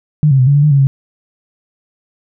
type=tone with pitch steps; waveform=sine; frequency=150.9 / 134.7 / 127.3 / 141.8 / 144.4 / 150.6 / 139.4 / 136.3 Hz; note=D3 / C#3 / C3 / C#3 / D3 / D3 / C#3 / C#3; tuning=+47 / -49 / -47 / +40 / -29 / +44 / +10 / -29 cents; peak=-6 dBFS; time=0.23-0.87 s; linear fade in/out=0 ms; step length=80 ms; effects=none